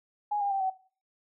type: tone with pitch steps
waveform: sine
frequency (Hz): 830.6 / 805.6 / 781.3 / 757.7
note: G#5 / G5 / G5 / F#5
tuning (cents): 0 / +47 / -6 / +41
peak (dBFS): -26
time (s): 0.31-0.702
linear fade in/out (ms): 10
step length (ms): 98
effects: noise-tail reverb RT60 0.4 s tail -17 dB re dry